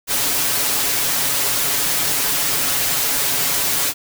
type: noise with comb filter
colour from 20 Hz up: white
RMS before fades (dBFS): -19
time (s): 0.07-3.94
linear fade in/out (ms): 50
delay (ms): 7.1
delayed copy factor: +0.75
effects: none